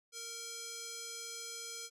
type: tone with band-pass filter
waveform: square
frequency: 462.8 Hz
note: A#4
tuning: 13 cents flat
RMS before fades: -45 dBFS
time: 0.12-1.9 s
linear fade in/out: 50 ms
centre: 6400 Hz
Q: 1.7
effects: none